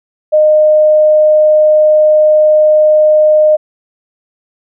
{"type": "tone", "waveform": "sine", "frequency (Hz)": 613, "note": "D#5", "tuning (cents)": -26, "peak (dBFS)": -4, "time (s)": [0.32, 3.57], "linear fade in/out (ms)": 20, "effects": []}